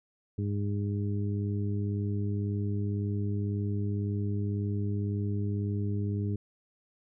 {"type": "harmonic tone", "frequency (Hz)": 101.9, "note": "G#2", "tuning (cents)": -32, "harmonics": [1, 2, 3, 4], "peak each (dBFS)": [-29, -35, -39, -41], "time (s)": [0.38, 6.36], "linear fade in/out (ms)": 5, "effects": []}